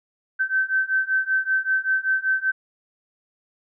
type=beating tone pair; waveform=sine; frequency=1540 / 1545.2 Hz; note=G6 / G6; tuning=-31 / -25 cents; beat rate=5.2 Hz; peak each=-23 / -22 dBFS; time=0.39-2.52 s; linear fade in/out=20 ms; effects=none